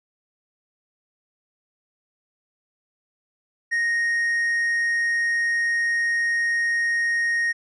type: tone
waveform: triangle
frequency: 1864.7 Hz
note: A#6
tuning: in tune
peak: -18 dBFS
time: 3.71-7.53 s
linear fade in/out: 20 ms
effects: resampled to 24000 Hz